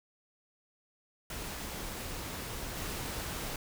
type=noise with level steps; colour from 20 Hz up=pink; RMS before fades=-40 / -38 dBFS; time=1.3-3.56 s; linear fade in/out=2 ms; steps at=2.75 s; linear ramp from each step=20 ms; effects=none